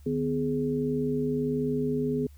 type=tone cluster; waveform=sine; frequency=150.3 / 251.7 / 418.1 Hz; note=D3 / B3 / G#4; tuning=+40 / +33 / +12 cents; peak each=-32 / -28 / -29 dBFS; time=0.06-2.27 s; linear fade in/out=5 ms; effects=added 72 Hz sine -47 dBFS peak until 2.37 s + white hiss -64 dBFS RMS until 2.37 s